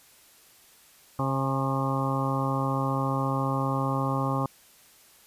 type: harmonic tone with a mistuned harmonic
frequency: 134.7 Hz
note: C#3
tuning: 49 cents flat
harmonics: 1 / 2 / 3 / 4 / 5 / 6 / 7 / 8 / 9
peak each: -28 / -31 / -39 / -34 / -41 / -34 / -39 / -32 / -36 dBFS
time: 1.19-4.46 s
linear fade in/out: 2 ms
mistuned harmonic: 6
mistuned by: +30 cents
effects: white hiss -56 dBFS RMS until 5.26 s + resampled to 32000 Hz